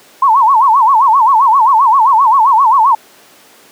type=tone with vibrato; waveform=sine; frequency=986 Hz; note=B5; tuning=3 cents flat; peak=-5 dBFS; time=0.22-2.95 s; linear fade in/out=5 ms; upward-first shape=sine; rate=7.6 Hz; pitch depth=230 cents each way; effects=pink hiss -42 dBFS RMS until 3.71 s + high-pass 300 Hz 12 dB/octave